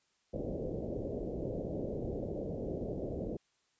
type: low-pass noise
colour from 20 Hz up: white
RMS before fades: -38 dBFS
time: 0.33-3.37 s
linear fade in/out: 10 ms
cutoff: 580 Hz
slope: 48 dB/octave
effects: white hiss -75 dBFS RMS until 3.79 s + resampled to 16000 Hz